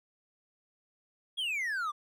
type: exponential sweep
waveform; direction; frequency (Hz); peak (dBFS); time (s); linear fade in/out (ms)
triangle; down; 3375 to 1148; -29; 1.37-1.92; 20
effects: none